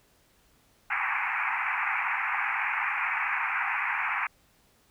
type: band-pass noise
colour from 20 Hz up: white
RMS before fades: -29 dBFS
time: 0.9-4.27 s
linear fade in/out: 5 ms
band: 780 to 2500 Hz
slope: 96 dB/octave
effects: pink hiss -64 dBFS RMS until 4.9 s